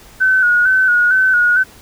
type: tone with vibrato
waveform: sine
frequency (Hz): 1485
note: F#6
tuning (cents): +6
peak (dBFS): -9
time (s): 0.2-1.64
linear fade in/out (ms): 20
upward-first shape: square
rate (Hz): 2.2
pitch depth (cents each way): 45
effects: pink hiss -42 dBFS RMS until 1.81 s